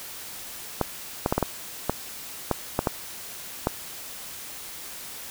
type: clicks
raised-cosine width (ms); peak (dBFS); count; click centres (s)
1; -7; 10; 0.813 / 1.261 / 1.325 / 1.38 / 1.427 / 1.896 / 2.513 / 2.791 / 2.872 / 3.671
effects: white hiss -39 dBFS RMS until 5.3 s